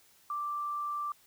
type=tone; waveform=sine; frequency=1175 Hz; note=D6; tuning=1 cent sharp; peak=-32 dBFS; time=0.3-1.12 s; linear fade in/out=2 ms; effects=white hiss -63 dBFS RMS until 1.26 s